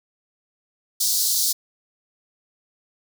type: high-pass noise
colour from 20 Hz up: pink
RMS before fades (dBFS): -21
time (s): 1-1.53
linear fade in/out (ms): 10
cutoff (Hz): 4100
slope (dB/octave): 48
effects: none